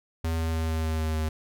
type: tone with pitch steps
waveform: square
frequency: 81.8 / 81.23 / 80.67 / 80.12 / 79.56 / 79.01 / 78.47 Hz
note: E2 / E2 / E2 / E2 / D#2 / D#2 / D#2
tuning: -13 / -25 / -37 / -49 / +39 / +27 / +15 cents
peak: -26 dBFS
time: 0.24-1.29 s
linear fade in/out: 5 ms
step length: 150 ms
effects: none